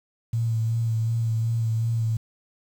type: tone with vibrato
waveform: sine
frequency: 113.7 Hz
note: A#2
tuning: 43 cents flat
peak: -21 dBFS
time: 0.33-2.17 s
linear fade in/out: 5 ms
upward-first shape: sine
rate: 2.7 Hz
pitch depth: 27 cents each way
effects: 8-bit